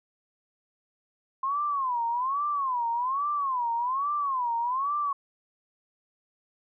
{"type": "tone with vibrato", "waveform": "sine", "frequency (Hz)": 1046.5, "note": "C6", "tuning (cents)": 0, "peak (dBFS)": -25, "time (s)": [1.43, 5.13], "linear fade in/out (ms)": 5, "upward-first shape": "sine", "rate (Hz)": 1.2, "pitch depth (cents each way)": 210, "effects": []}